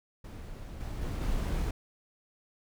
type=noise with level steps; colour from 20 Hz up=brown; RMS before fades=-42 / -37 / -34 / -31 dBFS; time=0.24-1.71 s; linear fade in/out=5 ms; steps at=0.8 / 1.01 / 1.21 s; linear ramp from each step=10 ms; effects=none